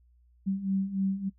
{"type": "beating tone pair", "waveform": "sine", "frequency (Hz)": [191.2, 194.6], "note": ["G3", "G3"], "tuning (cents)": [-43, -12], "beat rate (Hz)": 3.4, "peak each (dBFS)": [-32, -28], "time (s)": [0.46, 1.3], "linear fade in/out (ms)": 20, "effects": ["noise-tail reverb RT60 0.1 s tail -21 dB re dry", "added 60 Hz sine -59 dBFS peak until 1.38 s"]}